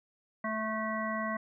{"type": "harmonic tone with a mistuned harmonic", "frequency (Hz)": 219, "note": "A3", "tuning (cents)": -8, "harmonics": [1, 3, 5, 7, 9], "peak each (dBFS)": [-36, -37, -36, -43, -38], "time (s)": [0.44, 1.37], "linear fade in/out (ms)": 5, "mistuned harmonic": 9, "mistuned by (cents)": -26, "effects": []}